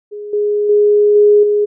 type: tone with level steps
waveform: sine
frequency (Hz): 415.3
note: G#4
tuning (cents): 0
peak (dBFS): -24 / -12 / -7 / -5 / -10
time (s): 0.11-1.66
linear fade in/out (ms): 20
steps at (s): 0.33 / 0.69 / 1.15 / 1.43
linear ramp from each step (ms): 5
effects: none